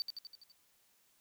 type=tone with echo; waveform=triangle; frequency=4597 Hz; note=D8; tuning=38 cents flat; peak=-32 dBFS; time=0-0.02 s; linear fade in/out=0 ms; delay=83 ms; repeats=6; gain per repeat=-4 dB; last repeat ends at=0.518 s; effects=white hiss -71 dBFS RMS until 1.2 s